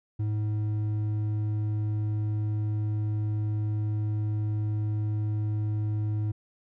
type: tone with hard clipping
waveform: sine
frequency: 106.3 Hz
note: G#2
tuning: 41 cents sharp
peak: -27 dBFS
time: 0.19-6.32 s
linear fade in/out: 10 ms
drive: 5 dB
effects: none